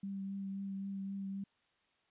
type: tone with vibrato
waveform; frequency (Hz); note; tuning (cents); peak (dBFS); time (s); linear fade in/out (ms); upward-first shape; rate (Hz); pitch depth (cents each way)
sine; 195.7; G3; -3; -38; 0.03-1.44; 5; triangle; 3.8; 18
effects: white hiss -75 dBFS RMS until 2.1 s + resampled to 8000 Hz